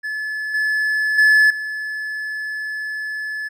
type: tone with level steps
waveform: triangle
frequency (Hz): 1723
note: A6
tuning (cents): -37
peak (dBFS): -21 / -15 / -8 / -22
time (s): 0.03-3.49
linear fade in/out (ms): 20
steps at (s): 0.54 / 1.18 / 1.5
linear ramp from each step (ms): 5
effects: none